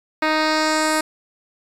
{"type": "tone with low-pass filter sweep", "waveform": "10% pulse", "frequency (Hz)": 311.1, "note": "D#4", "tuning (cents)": 0, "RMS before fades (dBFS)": -19, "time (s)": [0.22, 1.01], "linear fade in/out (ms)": 5, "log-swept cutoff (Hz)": [3100, 11000], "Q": 1.6, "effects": ["7-bit"]}